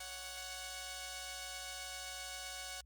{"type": "tone pair together", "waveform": "5% pulse", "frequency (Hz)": [557, 740.1], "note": ["C#5", "F#5"], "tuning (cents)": [8, 0], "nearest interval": "perfect fourth", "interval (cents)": 492, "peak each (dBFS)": [-38, -33], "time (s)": [0, 2.81], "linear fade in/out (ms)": 5, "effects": ["added 60 Hz sine -59 dBFS peak until 2.85 s", "Opus 32 kbps"]}